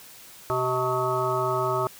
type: harmonic tone with a mistuned harmonic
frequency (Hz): 127.5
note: C3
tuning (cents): -44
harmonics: 1 / 3 / 5 / 7 / 9 / 10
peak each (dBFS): -32 / -28 / -29 / -31 / -30 / -29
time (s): 0.5-1.87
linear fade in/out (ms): 0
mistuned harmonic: 9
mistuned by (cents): -58
effects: white hiss -47 dBFS RMS until 1.99 s